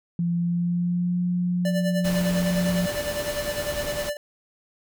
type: tone with pitch glide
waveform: sine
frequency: 171.6 to 177.65 Hz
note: F3 to F3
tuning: -30 to +30 cents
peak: -21 dBFS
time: 0.19-2.86 s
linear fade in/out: 2 ms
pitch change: +60 cents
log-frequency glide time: 0.32-1.19 s
type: tone with tremolo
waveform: square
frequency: 587.3 Hz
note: D5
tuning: in tune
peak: -25 dBFS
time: 1.65-4.17 s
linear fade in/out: 2 ms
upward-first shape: sine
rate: 9.9 Hz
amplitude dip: 75%
type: noise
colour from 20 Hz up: pink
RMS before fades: -33 dBFS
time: 2.04-4.1 s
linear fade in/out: 10 ms
effects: none